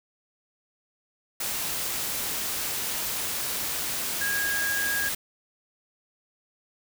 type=tone in noise; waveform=sine; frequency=1638 Hz; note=G#6; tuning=24 cents flat; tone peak=-26 dBFS; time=4.21-5.09 s; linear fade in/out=5 ms; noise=white; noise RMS=-30 dBFS; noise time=1.4-5.15 s; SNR=+1 dB; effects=none